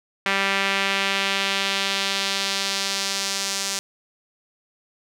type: tone with band-pass filter sweep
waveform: sawtooth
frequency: 196 Hz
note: G3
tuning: in tune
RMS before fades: -24 dBFS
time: 0.26-3.79 s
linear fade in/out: 0 ms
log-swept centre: 2200 to 6200 Hz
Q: 1.4
effects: none

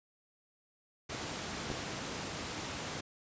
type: high-pass noise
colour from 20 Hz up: pink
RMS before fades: -40 dBFS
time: 1.09-3.01 s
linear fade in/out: 10 ms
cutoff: 100 Hz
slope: 12 dB/octave
type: clicks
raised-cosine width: 2 ms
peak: -25 / -26 dBFS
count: 2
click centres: 1.702 / 1.716 s
effects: resampled to 16000 Hz

